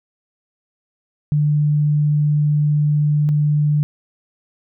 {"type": "tone pair in turn", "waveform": "sine", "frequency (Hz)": [148.7, 148.7], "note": ["D3", "D3"], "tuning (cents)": [22, 22], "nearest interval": "unison", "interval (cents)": 0, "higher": "neither", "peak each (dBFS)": -13, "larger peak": "neither", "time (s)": [[1.32, 3.29], [3.29, 3.83]], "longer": "first", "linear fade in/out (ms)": 0, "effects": []}